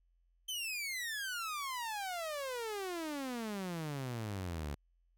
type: exponential sweep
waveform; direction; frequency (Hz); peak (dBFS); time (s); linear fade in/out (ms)
sawtooth; down; 3129 to 69.3; -34; 0.48-4.75; 10
effects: added 43 Hz sine -69 dBFS peak until 5.17 s